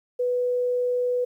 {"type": "tone", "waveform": "sine", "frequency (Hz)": 493.9, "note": "B4", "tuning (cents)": 0, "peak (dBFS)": -21, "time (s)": [0.19, 1.25], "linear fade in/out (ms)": 10, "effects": ["10-bit"]}